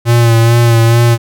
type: tone with vibrato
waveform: square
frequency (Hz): 116.54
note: A#2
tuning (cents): 0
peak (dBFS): -6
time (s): 0.05-1.18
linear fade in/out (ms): 50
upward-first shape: sine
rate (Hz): 2.3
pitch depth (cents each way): 32
effects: none